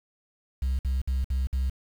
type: tone bursts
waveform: sine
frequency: 65.41 Hz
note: C2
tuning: in tune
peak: -21 dBFS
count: 5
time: 0.62-1.698 s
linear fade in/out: 5 ms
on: 170 ms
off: 57 ms
effects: tanh soft clip ceiling -22 dBFS + 8-bit